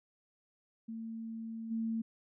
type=tone with level steps; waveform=sine; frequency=225.5 Hz; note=A3; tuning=43 cents sharp; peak=-39 / -32 dBFS; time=0.88-2.02 s; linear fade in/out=10 ms; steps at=1.7 s; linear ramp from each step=20 ms; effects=none